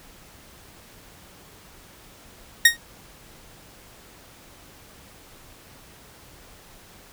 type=tone with exponential decay; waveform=sawtooth; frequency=1864.7 Hz; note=A#6; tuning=in tune; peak=-4 dBFS; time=2.65-2.77 s; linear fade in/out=5 ms; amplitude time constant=26 ms; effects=pink hiss -49 dBFS RMS until 7.12 s